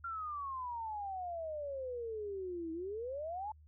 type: exponential two-way sweep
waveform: sine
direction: down then up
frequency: 1391 to 319.5 to 883 Hz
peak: -38 dBFS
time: 0.04-3.52 s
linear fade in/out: 5 ms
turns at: 2.72 s
effects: added 76 Hz sine -57 dBFS peak until 3.67 s